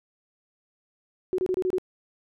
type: tone bursts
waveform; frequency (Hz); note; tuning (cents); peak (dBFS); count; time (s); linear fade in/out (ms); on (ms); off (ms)
sine; 370; F#4; 0; -22; 6; 1.33-1.783; 0; 53; 27
effects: none